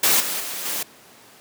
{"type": "noise with level steps", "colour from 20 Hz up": "white", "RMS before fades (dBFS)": [-17, -26, -30, -26], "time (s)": [0.03, 0.83], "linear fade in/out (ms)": 5, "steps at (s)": [0.2, 0.4, 0.65], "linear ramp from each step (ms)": 5, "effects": ["pink hiss -48 dBFS RMS until 1.4 s", "high-pass 200 Hz 12 dB/octave"]}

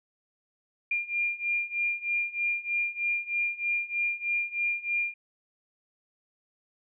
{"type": "beating tone pair", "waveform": "sine", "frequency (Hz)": [2400, 2403.2], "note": ["D7", "D7"], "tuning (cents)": [37, 39], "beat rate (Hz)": 3.2, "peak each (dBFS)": [-31, -29], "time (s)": [0.91, 5.14], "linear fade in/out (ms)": 5, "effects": []}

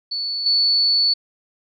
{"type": "tone with level steps", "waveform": "sine", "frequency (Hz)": 4450, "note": "C#8", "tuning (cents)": 6, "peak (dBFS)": [-22, -14], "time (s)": [0.11, 1.14], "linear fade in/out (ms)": 10, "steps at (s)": 0.46, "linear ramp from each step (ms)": 2, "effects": []}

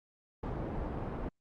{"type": "low-pass noise", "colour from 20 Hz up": "pink", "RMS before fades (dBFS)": -37, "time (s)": [0.43, 1.29], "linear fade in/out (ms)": 5, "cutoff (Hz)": 870, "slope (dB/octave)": 12, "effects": ["Opus 48 kbps"]}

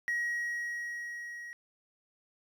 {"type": "tone with level ramp", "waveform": "triangle", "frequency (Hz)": 1900, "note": "A#6", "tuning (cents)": 33, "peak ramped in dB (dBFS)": [-26, -40], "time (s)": [0.08, 1.53], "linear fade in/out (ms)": 0, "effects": ["tanh soft clip ceiling -24 dBFS"]}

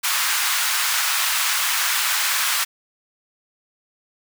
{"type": "high-pass noise", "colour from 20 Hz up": "pink", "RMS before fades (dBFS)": -21, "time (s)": [0.03, 2.65], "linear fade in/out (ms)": 20, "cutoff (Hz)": 1100, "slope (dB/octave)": 24, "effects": []}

